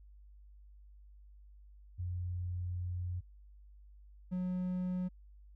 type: tone pair in turn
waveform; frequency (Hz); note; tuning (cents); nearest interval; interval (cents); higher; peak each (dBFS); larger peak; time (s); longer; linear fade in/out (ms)
sine / triangle; 89.3 / 182.04; F2 / F#3; +39 / -28; octave; 1233; second; -35 / -31; second; 1.98-3.21 / 4.31-5.09; first; 20
effects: added 50 Hz sine -54 dBFS peak until 5.55 s